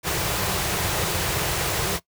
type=band-stop noise; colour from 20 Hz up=pink; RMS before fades=-24 dBFS; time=0.03-2 s; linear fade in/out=50 ms; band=200 to 310 Hz; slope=96 dB/octave; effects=noise-tail reverb RT60 0.1 s tail -20 dB re dry + high-pass 60 Hz 12 dB/octave